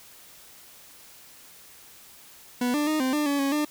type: tone with pitch steps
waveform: 40% pulse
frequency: 246 / 296 / 308.8 / 259.7 / 298.6 / 283.5 / 276 / 299.3 Hz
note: B3 / D4 / D#4 / C4 / D4 / C#4 / C#4 / D4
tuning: -7 / +14 / -13 / -13 / +29 / +39 / -7 / +33 cents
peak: -22 dBFS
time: 2.61-3.65 s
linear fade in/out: 5 ms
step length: 130 ms
effects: white hiss -50 dBFS RMS until 3.7 s